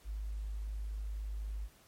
sine tone, 51.91 Hz, G#1, in tune, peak -36 dBFS, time 0.04-1.69 s, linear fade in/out 50 ms, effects pink hiss -63 dBFS RMS until 1.87 s + MP3 64 kbps

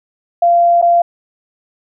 sine tone with dropouts, 690 Hz, F5, 21 cents flat, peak -7 dBFS, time 0.42-1.02 s, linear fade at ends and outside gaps 5 ms, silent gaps 0.816-0.824 s, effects none

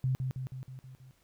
sine tone with echo, 130 Hz, C3, 11 cents flat, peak -26 dBFS, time 0.04-0.15 s, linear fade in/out 0 ms, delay 160 ms, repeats 6, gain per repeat -4 dB, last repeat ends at 1.11 s, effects pink hiss -69 dBFS RMS until 1.23 s

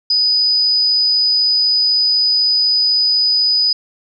sine tone, 4978 Hz, D#8, in tune, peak -11 dBFS, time 0.1-3.73 s, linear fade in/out 5 ms, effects none

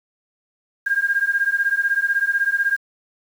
sine beating tone pair, 1605 / 1621 Hz, G6 / G#6, +40 / -42 cents, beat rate 16 Hz, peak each -20 dBFS, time 0.86-2.77 s, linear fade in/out 10 ms, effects 7-bit

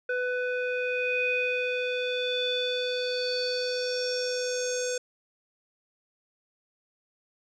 square tone with low-pass filter sweep, 498.4 Hz, B4, 16 cents sharp, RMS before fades -29 dBFS, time 0.09-4.98 s, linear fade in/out 5 ms, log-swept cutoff 1800 to 7000 Hz, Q 7.3, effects none

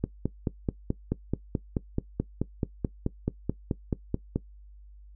click train, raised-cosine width 3 ms, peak -13 dBFS, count 21, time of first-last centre 0.04-4.36 s, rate 4.63 Hz, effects noise-tail reverb RT60 0.1 s tail -18 dB re dry + added 50 Hz sine -47 dBFS peak until 5.15 s

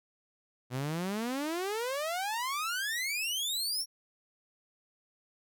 sawtooth exponential sweep, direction up, 121 to 5670 Hz, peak -28 dBFS, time 0.7-3.86 s, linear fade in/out 50 ms, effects none

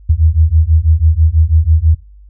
sine beating tone pair, 76.8 / 82.9 Hz, D#2 / E2, -22 / +10 cents, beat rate 6.1 Hz, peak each -10 dBFS, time 0.09-1.95 s, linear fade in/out 10 ms, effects noise-tail reverb RT60 0.3 s tail -21 dB re dry + added 50 Hz sine -36 dBFS peak until 2.29 s

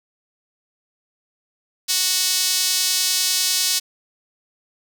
sawtooth tone with high-pass filter, 370 Hz, F#4, in tune, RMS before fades -20 dBFS, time 1.88-3.8 s, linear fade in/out 20 ms, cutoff 4700 Hz, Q 1.4, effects none

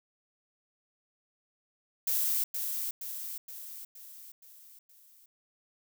violet noise with echo, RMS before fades -29 dBFS, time 2.07-2.44 s, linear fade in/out 5 ms, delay 470 ms, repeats 6, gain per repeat -5 dB, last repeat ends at 5.26 s, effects none

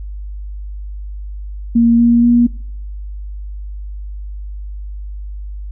sine tone with pitch steps, 233.1 / 235.9 / 238.8 Hz, A#3 / A#3 / A#3, 0 / +21 / +42 cents, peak -7 dBFS, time 1.75-2.47 s, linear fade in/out 10 ms, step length 240 ms, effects noise-tail reverb RT60 0.7 s tail -24 dB re dry + added 50 Hz sine -24 dBFS peak until 5.71 s

